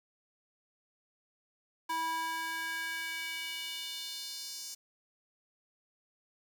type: tone with high-pass filter sweep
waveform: square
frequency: 326 Hz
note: E4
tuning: 19 cents flat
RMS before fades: -38 dBFS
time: 1.89-4.75 s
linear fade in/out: 10 ms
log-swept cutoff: 870 to 5900 Hz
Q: 2.4
effects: 9-bit